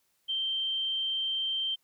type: tone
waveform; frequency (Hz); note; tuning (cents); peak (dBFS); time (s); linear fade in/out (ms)
sine; 3136; G7; 0; -28; 0.28-1.76; 20
effects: white hiss -73 dBFS RMS until 1.83 s